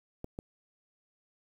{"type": "clicks", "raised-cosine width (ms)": 2, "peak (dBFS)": -25, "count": 2, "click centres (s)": [0.244, 0.389], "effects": ["9-bit"]}